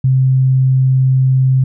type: tone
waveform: sine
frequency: 131.1 Hz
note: C3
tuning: 4 cents sharp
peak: -8 dBFS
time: 0.04-1.64 s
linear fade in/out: 5 ms
effects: none